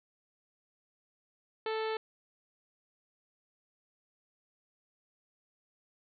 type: harmonic tone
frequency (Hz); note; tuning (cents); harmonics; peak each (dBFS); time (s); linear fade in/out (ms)
440; A4; 0; 1 / 2 / 3 / 4 / 5 / 6 / 7 / 8 / 9 / 10; -33 / -39 / -43 / -45 / -47 / -49 / -50 / -51 / -52 / -53; 1.66-1.97; 2
effects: none

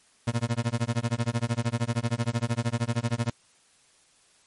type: tone with tremolo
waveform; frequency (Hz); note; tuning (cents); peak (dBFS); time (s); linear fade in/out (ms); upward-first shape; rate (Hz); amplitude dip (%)
30% pulse; 117.7; A#2; +17; -19; 0.27-3.3; 5; sine; 13; 100
effects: white hiss -61 dBFS RMS until 4.46 s + MP3 48 kbps

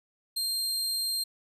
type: tone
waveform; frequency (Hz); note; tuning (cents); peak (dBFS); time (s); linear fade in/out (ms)
sawtooth; 4186; C8; 0; -25; 0.36-1.24; 10
effects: resampled to 32000 Hz

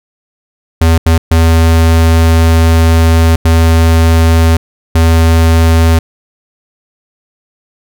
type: tone bursts at uneven times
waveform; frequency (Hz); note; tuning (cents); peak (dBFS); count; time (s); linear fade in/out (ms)
square; 82; E2; -9; -5; 5; 0.81-0.98 / 1.06-1.18 / 1.31-3.36 / 3.45-4.57 / 4.95-5.99; 5
effects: none

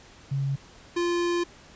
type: tone pair in turn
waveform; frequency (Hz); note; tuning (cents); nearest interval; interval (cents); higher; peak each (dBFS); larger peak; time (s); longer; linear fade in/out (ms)
sine / square; 137.7 / 347; C#3 / F4; -11 / -11; octave + major third; 1600; second; -24; neither; 0.31-0.56 / 0.96-1.44; second; 10
effects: pink hiss -51 dBFS RMS until 1.75 s + resampled to 16000 Hz

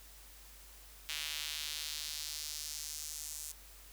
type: tone with high-pass filter sweep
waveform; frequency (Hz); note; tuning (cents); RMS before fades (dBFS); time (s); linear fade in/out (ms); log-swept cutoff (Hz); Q
square; 75.9; D#2; -42; -42; 1.09-3.52; 0; 2900 to 7500; 1.6
effects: added 50 Hz sine -57 dBFS peak until 3.92 s + white hiss -57 dBFS RMS until 3.92 s

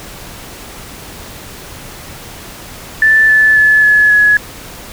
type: tone with pitch steps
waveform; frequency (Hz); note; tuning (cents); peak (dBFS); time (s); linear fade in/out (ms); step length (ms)
sine; 1760 / 1741.8 / 1723.8 / 1706 / 1688.3; A6 / A6 / A6 / G#6 / G#6; 0 / -18 / -36 / +46 / +28; -5; 3.02-4.37; 2; 270
effects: pink hiss -31 dBFS RMS until 4.92 s

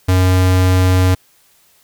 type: tone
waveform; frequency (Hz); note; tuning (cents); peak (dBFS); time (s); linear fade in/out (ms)
square; 92.3; F#2; -4; -10; 0.08-1.15; 10
effects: white hiss -53 dBFS RMS until 1.83 s

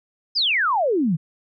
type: exponential sweep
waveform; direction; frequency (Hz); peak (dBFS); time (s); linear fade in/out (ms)
sine; down; 5274 to 146.3; -17; 0.35-1.17; 20
effects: none

